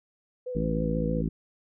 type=tone with vibrato; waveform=sine; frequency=493.9 Hz; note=B4; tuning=in tune; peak=-31 dBFS; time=0.46-1.22 s; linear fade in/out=10 ms; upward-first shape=triangle; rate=6.3 Hz; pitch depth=47 cents each way
type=harmonic tone; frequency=55 Hz; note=A1; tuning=in tune; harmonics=1 / 2 / 3 / 4 / 5 / 6 / 7; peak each=-32 / -40 / -29 / -32 / -34 / -40 / -41 dBFS; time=0.55-1.29 s; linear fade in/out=5 ms
effects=none